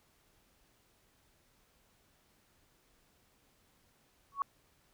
sine tone with exponential growth, 1114 Hz, C#6, 8 cents sharp, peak -25 dBFS, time 4.32-4.42 s, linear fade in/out 1 ms, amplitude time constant 21 ms, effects pink hiss -70 dBFS RMS until 4.93 s

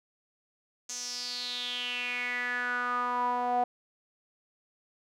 sawtooth tone with band-pass filter sweep, 245.8 Hz, B3, 8 cents flat, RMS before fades -32 dBFS, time 0.89-3.64 s, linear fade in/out 5 ms, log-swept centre 6400 to 720 Hz, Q 6.4, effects none

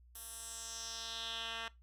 10% pulse tone with band-pass filter sweep, 227.7 Hz, A#3, 40 cents flat, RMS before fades -44 dBFS, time 0.15-1.68 s, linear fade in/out 2 ms, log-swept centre 12000 to 2300 Hz, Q 2.6, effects noise-tail reverb RT60 0.2 s tail -19 dB re dry + added 60 Hz sine -59 dBFS peak until 1.82 s

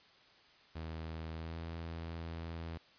sawtooth tone with pitch glide, 80.3 to 82.75 Hz, E2 to E2, -45 to +7 cents, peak -37 dBFS, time 0.75-2.78 s, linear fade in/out 10 ms, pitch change +52 cents, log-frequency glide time 1.32-1.58 s, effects white hiss -63 dBFS RMS until 2.98 s + resampled to 11025 Hz

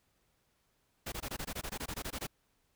pink noise bursts, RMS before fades -39 dBFS, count 15, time 1.06-2.27 s, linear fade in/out 10 ms, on 62 ms, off 20 ms, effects pink hiss -75 dBFS RMS until 2.75 s

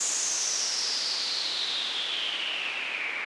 white noise with low-pass filter sweep, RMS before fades -30 dBFS, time 0-3.25 s, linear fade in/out 10 ms, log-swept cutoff 7100 to 2200 Hz, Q 6.6, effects high-pass 300 Hz 12 dB/octave + resampled to 24000 Hz

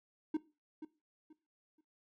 triangle tone with echo, 310 Hz, D#4, 6 cents flat, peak -28 dBFS, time 0.34-0.37 s, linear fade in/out 5 ms, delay 480 ms, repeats 3, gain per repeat -12 dB, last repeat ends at 1.81 s, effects noise-tail reverb RT60 0.3 s tail -18 dB re dry

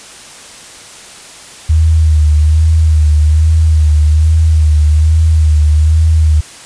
sine tone with vibrato, 77.78 Hz, D#2, in tune, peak -5 dBFS, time 1.69-6.41 s, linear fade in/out 10 ms, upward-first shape sine, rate 1.2 Hz, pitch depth 51 cents each way, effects white hiss -33 dBFS RMS until 6.65 s + resampled to 22050 Hz

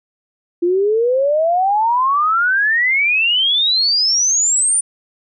sine exponential sweep, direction up, 339.9 to 9397 Hz, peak -12 dBFS, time 0.62-4.81 s, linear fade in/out 10 ms, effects none

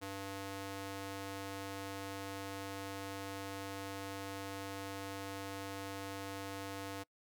square tone with high-pass filter, 98 Hz, G2, in tune, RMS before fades -44 dBFS, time 0.01-7.04 s, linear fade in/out 20 ms, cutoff 250 Hz, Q 0.58, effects noise-tail reverb RT60 0.1 s tail -23 dB re dry

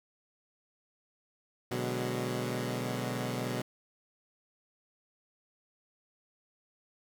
15% pulse chord, G# half-diminished seventh, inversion first, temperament equal, 123.47 / 146.83 / 185 / 207.7 Hz, B2 / D3 / F#3 / G#3, 0 / 0 / 0 / 0 cents, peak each -28 / -34 / -33 / -34 dBFS, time 1.71-3.62 s, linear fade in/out 5 ms, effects none

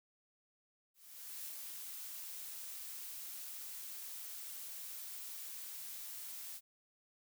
blue noise with ADSR envelope, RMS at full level -45 dBFS, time 0.94-6.61 s, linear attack 510 ms, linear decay 50 ms, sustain -2 dB, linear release 55 ms, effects none

